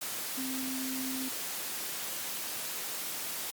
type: tone in noise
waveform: sine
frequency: 261.8 Hz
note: C4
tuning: 1 cent sharp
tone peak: -35 dBFS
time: 0.37-1.29 s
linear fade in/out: 10 ms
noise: white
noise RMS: -37 dBFS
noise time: 0.01-3.51 s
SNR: -1 dB
effects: high-pass 150 Hz 12 dB/octave + Opus 48 kbps